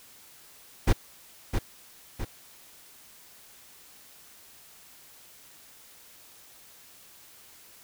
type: noise with echo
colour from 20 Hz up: brown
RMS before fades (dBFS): -19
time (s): 0.87-0.93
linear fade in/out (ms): 10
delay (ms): 660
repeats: 2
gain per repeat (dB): -6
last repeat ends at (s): 2.25
effects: white hiss -53 dBFS RMS until 7.83 s